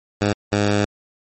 10% pulse tone bursts at uneven times, 102.8 Hz, G#2, 17 cents flat, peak -8 dBFS, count 2, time 0.21-0.33 / 0.52-0.85 s, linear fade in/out 5 ms, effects MP3 32 kbps

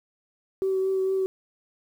sine tone with vibrato, 381.3 Hz, G4, 48 cents flat, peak -21 dBFS, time 0.62-1.26 s, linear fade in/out 0 ms, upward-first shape triangle, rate 4.4 Hz, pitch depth 16 cents each way, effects tanh soft clip ceiling -17 dBFS + 9-bit

